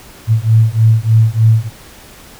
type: beating tone pair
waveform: sine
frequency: 110 / 113.3 Hz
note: A2 / A#2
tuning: 0 / -49 cents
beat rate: 3.3 Hz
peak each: -10 dBFS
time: 0.27-1.7 s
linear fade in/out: 50 ms
effects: pink hiss -38 dBFS RMS until 2.39 s